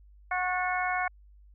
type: harmonic tone with a mistuned harmonic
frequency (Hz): 365.4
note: F#4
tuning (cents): -22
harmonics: 2 / 3 / 4 / 5 / 6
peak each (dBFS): -30 / -34 / -33 / -37 / -34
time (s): 0.31-1.08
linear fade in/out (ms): 5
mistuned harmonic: 5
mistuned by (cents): -47
effects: added 50 Hz sine -52 dBFS peak until 1.54 s